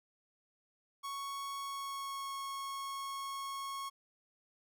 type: tone with pitch glide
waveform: 45% pulse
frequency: 1108.7 to 1096.6 Hz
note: C#6 to C#6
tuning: 0 to -19 cents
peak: -39 dBFS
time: 1.03-3.9 s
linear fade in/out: 20 ms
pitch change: -19 cents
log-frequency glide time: 1.59-2.34 s
effects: none